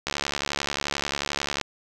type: click train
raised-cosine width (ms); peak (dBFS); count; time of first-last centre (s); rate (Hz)
0.2; -8; 111; 0.07-1.613; 71.3
effects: none